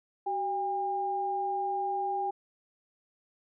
sine tone pair together, 380 / 804.3 Hz, F#4 / G5, +46 / +44 cents, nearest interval octave + minor second, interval 1298 cents, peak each -36 / -29 dBFS, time 0.26-2.31 s, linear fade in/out 10 ms, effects none

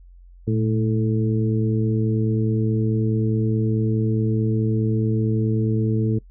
harmonic tone with a mistuned harmonic, 109.4 Hz, A2, 9 cents flat, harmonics 1 / 2 / 3 / 4, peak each -20 / -24 / -27 / -28 dBFS, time 0.47-6.19 s, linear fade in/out 10 ms, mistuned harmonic 1, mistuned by +71 cents, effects noise-tail reverb RT60 0.1 s tail -22 dB re dry + added 44 Hz sine -43 dBFS peak until 6.3 s

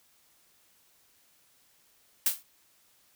blue noise with exponential decay, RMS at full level -20 dBFS, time 2.26-2.43 s, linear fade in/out 5 ms, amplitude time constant 35 ms, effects white hiss -65 dBFS RMS until 3.15 s

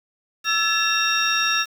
sine tone cluster, 1325 / 1716 / 2714 / 3711 / 5590 Hz, E6 / A6 / E7 / A#7 / F8, +9 / -44 / +50 / -9 / +1 cents, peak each -24 dBFS, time 0.44-1.66 s, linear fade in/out 50 ms, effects tanh soft clip ceiling -9 dBFS + 7-bit

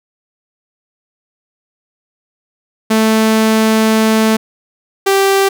sawtooth tone pair in turn, 220 / 391 Hz, A3 / G4, 0 / -4 cents, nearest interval minor seventh, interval 996 cents, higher second, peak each -5 dBFS, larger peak neither, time 2.9-4.37 / 5.06-5.49 s, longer first, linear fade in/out 10 ms, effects none

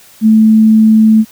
sine tone, 219 Hz, A3, 8 cents flat, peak -3 dBFS, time 0.21-1.25 s, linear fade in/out 50 ms, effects white hiss -41 dBFS RMS until 1.31 s

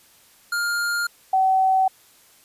square / sine tone pair in turn, 1408 / 760.2 Hz, F6 / F#5, +14 / +47 cents, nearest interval major seventh, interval 1067 cents, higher first, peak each -22 / -15 dBFS, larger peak second, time 0.52-1.07 / 1.33-1.88 s, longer neither, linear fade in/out 5 ms, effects white hiss -54 dBFS RMS until 2.44 s + resampled to 32000 Hz

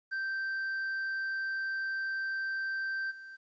triangle tone with level steps, 1563 Hz, G6, 6 cents flat, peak -30 / -43 dBFS, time 0.11-3.37 s, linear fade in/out 20 ms, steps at 3.1 s, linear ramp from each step 20 ms, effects resampled to 16000 Hz + 12-bit

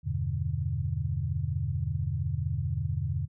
sine chord, E minor seventh, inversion none, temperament equal, 82.41 / 98 / 123.47 / 146.83 Hz, E2 / G2 / B2 / D3, 0 / 0 / 0 / 0 cents, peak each -33 dBFS, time 0.03-3.28 s, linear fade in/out 50 ms, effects none

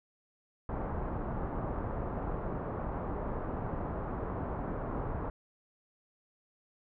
pink low-pass noise, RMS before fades -36 dBFS, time 0.69-5.3 s, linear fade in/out 2 ms, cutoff 1200 Hz, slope 24 dB/octave, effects none

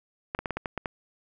clicks, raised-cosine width 0.5 ms, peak -15 dBFS, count 8, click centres 0.349 / 0.39 / 0.458 / 0.507 / 0.57 / 0.658 / 0.777 / 0.858 s, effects none

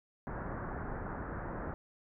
pink low-pass noise, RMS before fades -40 dBFS, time 0.27-1.74 s, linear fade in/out 0 ms, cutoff 1700 Hz, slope 48 dB/octave, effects none

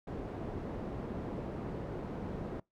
white low-pass noise, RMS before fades -40 dBFS, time 0.07-2.6 s, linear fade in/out 5 ms, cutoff 420 Hz, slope 12 dB/octave, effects noise-tail reverb RT60 0.2 s tail -25 dB re dry

